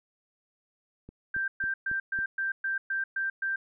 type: click train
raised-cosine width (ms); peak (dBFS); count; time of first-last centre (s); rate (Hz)
3; -32; 5; 1.09-2.189; 3.64
type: tone bursts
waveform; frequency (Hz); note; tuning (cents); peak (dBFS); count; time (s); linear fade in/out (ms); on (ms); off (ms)
sine; 1573; G6; +6; -27; 9; 1.34-3.56; 5; 140; 120
effects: none